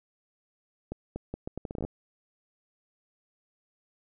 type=accelerating click train; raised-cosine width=2 ms; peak=-21 dBFS; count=13; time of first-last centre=0.92-1.85 s; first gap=240 ms; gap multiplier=0.75; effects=none